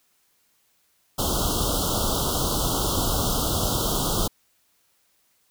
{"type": "band-stop noise", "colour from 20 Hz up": "pink", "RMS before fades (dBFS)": -24, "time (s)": [1.18, 4.28], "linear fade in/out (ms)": 10, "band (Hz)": [1400, 3000], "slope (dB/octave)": 96, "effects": ["white hiss -66 dBFS RMS until 5.5 s"]}